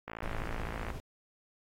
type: click train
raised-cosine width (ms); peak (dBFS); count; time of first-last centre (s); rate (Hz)
0.5; -24; 47; 0.08-0.903; 55.9
type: noise with tremolo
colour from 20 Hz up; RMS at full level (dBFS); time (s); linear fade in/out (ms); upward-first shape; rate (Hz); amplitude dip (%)
brown; -37; 0.23-1; 0; sine; 14; 25
effects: AAC 48 kbps